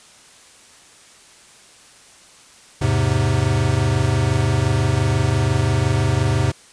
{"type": "chord", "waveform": "square", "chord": "E augmented", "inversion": "none", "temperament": "equal with one note detuned", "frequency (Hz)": [82.41, 104.97, 130.81], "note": ["E2", "G#2", "B#2"], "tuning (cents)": [0, 19, 0], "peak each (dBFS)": [-24, -20, -20], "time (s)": [2.81, 6.52], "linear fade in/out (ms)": 10, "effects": ["white hiss -47 dBFS RMS until 6.72 s", "resampled to 22050 Hz"]}